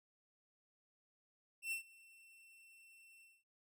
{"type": "tone with ADSR envelope", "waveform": "45% pulse", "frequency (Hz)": 2695, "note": "E7", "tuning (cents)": 38, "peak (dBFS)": -37, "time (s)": [1.62, 3.44], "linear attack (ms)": 96, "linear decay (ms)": 110, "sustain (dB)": -24, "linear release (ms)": 220, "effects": []}